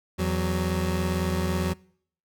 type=tone pair together; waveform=25% pulse; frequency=83.9 / 185.86 Hz; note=E2 / F#3; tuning=+31 / +8 cents; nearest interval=octave + major second; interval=1377 cents; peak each=-23 dBFS; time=0.18-1.74 s; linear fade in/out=20 ms; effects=noise-tail reverb RT60 0.6 s tail -24 dB re dry